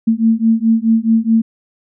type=beating tone pair; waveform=sine; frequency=222.9 / 227.6 Hz; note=A3 / A#3; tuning=+23 / -41 cents; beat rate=4.7 Hz; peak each=-13 dBFS; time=0.07-1.42 s; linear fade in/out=10 ms; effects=none